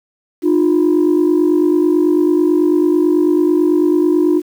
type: tone pair together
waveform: sine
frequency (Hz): 305.2 / 354.3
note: D#4 / F4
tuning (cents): -33 / +25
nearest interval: minor third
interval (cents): 258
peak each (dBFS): -11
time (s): 0.42-4.42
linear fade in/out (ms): 50
effects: tanh soft clip ceiling -6 dBFS + 7-bit